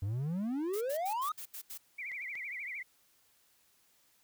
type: exponential sweep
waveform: triangle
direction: up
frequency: 92.5 to 1286 Hz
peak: -30 dBFS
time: 0.02-1.32 s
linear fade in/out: 5 ms
type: noise bursts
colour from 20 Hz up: blue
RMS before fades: -44 dBFS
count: 7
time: 0.73-1.779 s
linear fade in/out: 10 ms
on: 83 ms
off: 78 ms
type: tone with vibrato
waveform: sine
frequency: 2164 Hz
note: C#7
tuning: 42 cents flat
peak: -38 dBFS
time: 1.98-2.83 s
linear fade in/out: 10 ms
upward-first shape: triangle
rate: 13 Hz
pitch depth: 200 cents each way
type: clicks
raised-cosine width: 0.2 ms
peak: -38 / -45 / -35 dBFS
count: 3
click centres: 2.117 / 2.222 / 2.354 s
effects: white hiss -69 dBFS RMS until 4.23 s